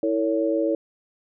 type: tone cluster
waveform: sine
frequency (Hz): 325.1 / 453.4 / 561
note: E4 / A#4 / C#5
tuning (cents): -24 / -48 / +21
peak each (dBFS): -23 / -26 / -24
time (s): 0.03-0.75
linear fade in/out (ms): 2
effects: none